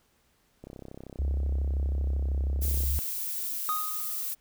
click train, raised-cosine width 2 ms, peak -29 dBFS, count 73, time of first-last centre 0.64-2.835 s, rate 32.8 Hz
sine tone with pitch glide, 69.3 to 68.66 Hz, C#2 to C#2, 0 to -16 cents, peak -25 dBFS, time 1.19-2.99 s, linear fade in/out 0 ms, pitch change -16 cents, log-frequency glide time 1.88-2.46 s
violet noise, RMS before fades -33 dBFS, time 2.61-4.35 s, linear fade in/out 20 ms
triangle tone with exponential decay, 1244.5 Hz, D#6, in tune, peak -23 dBFS, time 3.69-4.29 s, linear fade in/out 0 ms, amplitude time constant 130 ms
effects pink hiss -68 dBFS RMS until 4.4 s

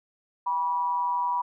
sine tone with amplitude modulation, 975 Hz, B5, 23 cents flat, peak -21 dBFS, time 0.46-1.42 s, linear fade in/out 10 ms, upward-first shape sine, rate 171 Hz, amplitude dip 55%, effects none

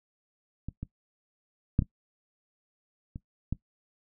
clicks, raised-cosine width 5 ms, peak -23 / -23 / -9 / -19 / -26 / -17 dBFS, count 6, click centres 0.686 / 0.83 / 1.791 / 1.822 / 3.159 / 3.526 s, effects noise-tail reverb RT60 0.1 s tail -18 dB re dry

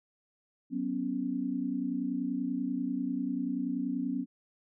sine chord, F# suspended fourth, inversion none, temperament equal with one note detuned, 186.28 / 246.9 / 277.2 Hz, F#3 / B3 / C#4, +12 / 0 / 0 cents, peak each -38 / -33 / -33 dBFS, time 0.7-4.26 s, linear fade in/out 50 ms, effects none

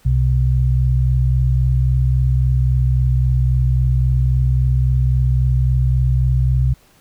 sine tone pair together, 63.9 / 127.59 Hz, C2 / C3, -40 / -43 cents, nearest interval octave, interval 1197 cents, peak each -15 dBFS, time 0.05-6.74 s, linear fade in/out 10 ms, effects pink hiss -53 dBFS RMS until 7 s

